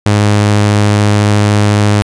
sawtooth tone with vibrato, 103.83 Hz, G#2, in tune, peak -3 dBFS, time 0.06-2.02 s, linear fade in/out 0 ms, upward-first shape triangle, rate 14 Hz, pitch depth 9 cents each way, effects resampled to 22050 Hz

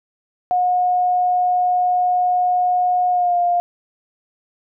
sine tone with pitch glide, 723 to 703.2 Hz, F#5 to F5, -40 to +12 cents, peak -14 dBFS, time 0.51-3.6 s, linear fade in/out 0 ms, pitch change -48 cents, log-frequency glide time 3.1-3.37 s, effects none

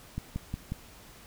click train, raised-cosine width 5 ms, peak -20 dBFS, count 4, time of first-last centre 0.18-0.721 s, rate 5.55 Hz, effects pink hiss -52 dBFS RMS until 1.26 s

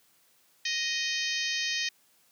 harmonic tone with a mistuned harmonic, 622.3 Hz, D#5, in tune, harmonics 3 / 4 / 5 / 6 / 7 / 8 / 9 / 10, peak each -34 / -35 / -36 / -37 / -37 / -38 / -39 / -39 dBFS, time 0.65-1.89 s, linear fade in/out 5 ms, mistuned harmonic 9, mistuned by -17 cents, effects white hiss -65 dBFS RMS until 2.31 s + high-pass 100 Hz 12 dB/octave

